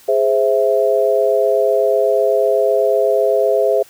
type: chord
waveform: sine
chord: Ab augmented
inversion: none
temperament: equal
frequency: 415.3 / 523.3 / 659.3 Hz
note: Ab4 / C5 / E5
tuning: 0 / 0 / 0 cents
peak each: -16 dBFS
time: 0.08-3.83 s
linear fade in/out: 10 ms
effects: white hiss -46 dBFS RMS until 3.89 s